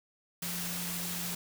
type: tone in noise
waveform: sine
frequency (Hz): 175.2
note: F3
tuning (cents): +6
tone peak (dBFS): -40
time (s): 0.42-1.35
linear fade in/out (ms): 5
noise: white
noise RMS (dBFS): -37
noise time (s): 0.42-1.35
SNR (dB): -6
effects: none